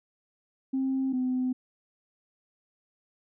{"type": "tone pair in turn", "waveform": "sine", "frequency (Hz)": [265.4, 254.8], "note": ["C4", "C4"], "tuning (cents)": [25, -46], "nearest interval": "minor second", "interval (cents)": 71, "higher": "first", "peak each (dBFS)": -24, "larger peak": "neither", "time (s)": [[0.73, 1.13], [1.13, 1.53]], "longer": "neither", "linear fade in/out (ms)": 10, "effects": ["tanh soft clip ceiling -21 dBFS"]}